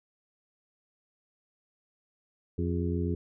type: harmonic tone with a mistuned harmonic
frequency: 87.8 Hz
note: F2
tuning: 10 cents sharp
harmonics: 1 / 2 / 3 / 4 / 5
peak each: -30 / -33 / -35 / -36 / -37 dBFS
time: 2.58-3.15 s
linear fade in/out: 5 ms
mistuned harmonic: 5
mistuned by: -80 cents
effects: none